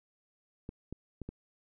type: clicks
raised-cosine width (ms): 3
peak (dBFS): -27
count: 4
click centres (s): 0.691 / 0.926 / 1.217 / 1.29
effects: none